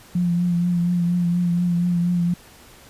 sine tone with vibrato, 174.61 Hz, F3, in tune, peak -17 dBFS, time 0.15-2.34 s, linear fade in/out 5 ms, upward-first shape triangle, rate 4.2 Hz, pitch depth 35 cents each way, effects pink hiss -47 dBFS RMS until 2.89 s + resampled to 32000 Hz

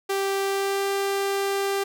sawtooth tone with pitch glide, 392 to 395.2 Hz, G4 to G4, 0 to +14 cents, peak -19 dBFS, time 0.09-1.84 s, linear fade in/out 10 ms, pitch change +14 cents, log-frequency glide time 0.42-0.88 s, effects none

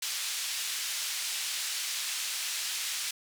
pink band-pass noise, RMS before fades -34 dBFS, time 0.02-3.11 s, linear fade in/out 5 ms, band 2900 to 10000 Hz, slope 12 dB/octave, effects none

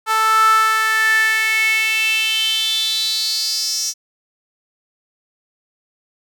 sawtooth tone with high-pass filter sweep, 440 Hz, A4, in tune, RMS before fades -17 dBFS, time 0.06-3.94 s, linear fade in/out 50 ms, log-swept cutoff 1100 to 5800 Hz, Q 7, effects none

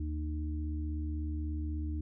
harmonic tone, 76.3 Hz, D#2, 33 cents flat, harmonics 1 / 3 / 4, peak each -33 / -48 / -41 dBFS, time 0-2.01 s, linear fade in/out 5 ms, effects none

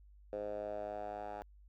10% pulse tone with band-pass filter sweep, 103.83 Hz, G#2, in tune, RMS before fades -42 dBFS, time 0.33-1.42 s, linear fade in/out 0 ms, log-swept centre 530 to 840 Hz, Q 4.6, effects added 50 Hz sine -57 dBFS peak until 1.68 s

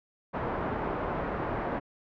white low-pass noise, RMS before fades -32 dBFS, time 0.33-1.8 s, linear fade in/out 20 ms, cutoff 960 Hz, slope 12 dB/octave, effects low-pass 2000 Hz 12 dB/octave

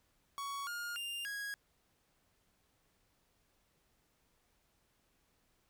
45% pulse tone with pitch steps, 1119 / 1418 / 2799 / 1652 Hz, C#6 / F6 / F7 / G#6, +16 / +26 / +3 / -10 cents, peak -39 dBFS, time 0.38-1.54 s, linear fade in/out 0 ms, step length 290 ms, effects pink hiss -75 dBFS RMS until 5.69 s

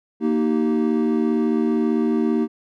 triangle chord, Eb major, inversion second, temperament equal with one note detuned, 233.1 / 311.1 / 386.2 Hz, Bb3 / Eb4 / G4, 0 / 0 / -26 cents, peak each -18 / -20 / -22 dBFS, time 0.2-2.48 s, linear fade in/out 50 ms, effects none

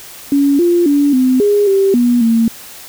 sine tone with pitch steps, 281.5 / 347.3 / 286.6 / 256.6 / 410.8 / 390.3 / 241.9 / 228.3 Hz, C#4 / F4 / D4 / C4 / G#4 / G4 / B3 / A#3, +27 / -10 / -42 / -34 / -19 / -8 / -36 / -36 cents, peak -8 dBFS, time 0.32-2.48 s, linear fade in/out 2 ms, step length 270 ms, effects white hiss -34 dBFS RMS until 2.88 s

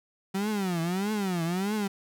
35% pulse tone with vibrato, 188.3 Hz, F#3, 31 cents sharp, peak -25 dBFS, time 0.34-1.88 s, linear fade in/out 10 ms, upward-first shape triangle, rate 1.6 Hz, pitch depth 260 cents each way, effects none

